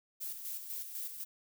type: noise with tremolo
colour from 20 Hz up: violet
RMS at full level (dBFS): -40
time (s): 0.2-1.25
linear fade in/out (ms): 20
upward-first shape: square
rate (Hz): 4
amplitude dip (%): 50
effects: none